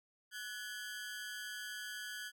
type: ring-modulated tone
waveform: sawtooth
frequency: 1588 Hz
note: G6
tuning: 22 cents sharp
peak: -36 dBFS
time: 0.31-2.32 s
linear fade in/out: 50 ms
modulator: 108 Hz
effects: none